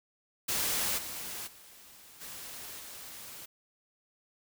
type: noise with level steps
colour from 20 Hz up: white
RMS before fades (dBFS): -31 / -40 / -54 / -44 / -46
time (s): 0.48-3.46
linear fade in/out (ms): 10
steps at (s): 0.97 / 1.46 / 2.2 / 2.78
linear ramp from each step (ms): 20
effects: none